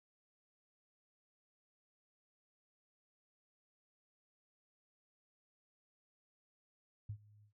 sine tone with ADSR envelope, 104.7 Hz, G#2, 15 cents sharp, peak -38 dBFS, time 7.09-7.53 s, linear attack 7 ms, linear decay 74 ms, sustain -23 dB, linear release 99 ms, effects none

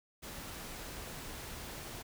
pink noise, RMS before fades -45 dBFS, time 0.22-2.03 s, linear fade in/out 20 ms, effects none

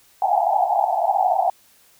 white band-pass noise, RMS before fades -19 dBFS, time 0.22-1.5 s, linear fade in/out 2 ms, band 680 to 840 Hz, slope 96 dB/octave, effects white hiss -55 dBFS RMS until 1.99 s

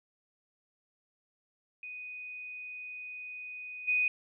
sine tone with level steps, 2489 Hz, D#7, in tune, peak -40 / -25 dBFS, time 1.83-4.08 s, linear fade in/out 2 ms, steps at 3.87 s, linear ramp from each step 20 ms, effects none

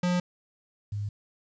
square / sine tone pair in turn, 178.3 / 102.99 Hz, F3 / G#2, +36 / -14 cents, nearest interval minor seventh, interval 950 cents, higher first, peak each -24 / -29 dBFS, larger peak first, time 0.03-0.2 / 0.92-1.09 s, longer neither, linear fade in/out 5 ms, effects resampled to 16000 Hz + 10-bit

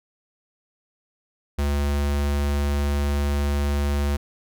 square tone, 71.7 Hz, D2, 41 cents flat, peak -21 dBFS, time 1.58-4.17 s, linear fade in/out 10 ms, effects none

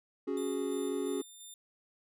triangle chord, C# suspended fourth, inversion none, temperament just, 277.2 / 369.6 / 415.8 Hz, C#4 / F#4 / G#4, 0 / -2 / +2 cents, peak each -34 dBFS, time 0.27-1.22 s, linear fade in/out 10 ms
10% pulse tone with tremolo, 3600 Hz, A7, 39 cents sharp, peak -39 dBFS, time 0.37-1.54 s, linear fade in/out 2 ms, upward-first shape square, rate 2.9 Hz, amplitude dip 35%
effects resampled to 32000 Hz

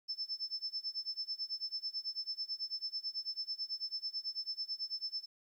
sine tone with tremolo, 5280 Hz, E8, 2 cents sharp, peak -34 dBFS, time 0.08-5.26 s, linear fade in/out 20 ms, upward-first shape sine, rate 9.1 Hz, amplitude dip 95%, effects 12-bit

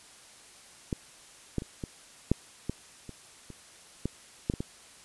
clicks, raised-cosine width 3 ms, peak -16 / -15 / -25 / -21 / -9 / -17 / -28 / -30 / -16 / -13 / -20 / -19 dBFS, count 12, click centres 0.928 / 1.583 / 1.621 / 1.838 / 2.316 / 2.696 / 3.093 / 3.503 / 4.056 / 4.499 / 4.538 / 4.605 s, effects white hiss -53 dBFS RMS until 5.04 s + resampled to 24000 Hz

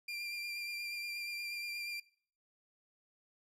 30% pulse tone with vibrato, 2382 Hz, D7, 24 cents sharp, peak -36 dBFS, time 0.08-2 s, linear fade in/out 5 ms, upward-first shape triangle, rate 8.4 Hz, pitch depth 22 cents each way, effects noise-tail reverb RT60 0.5 s tail -21 dB re dry + low-pass 11000 Hz 12 dB/octave

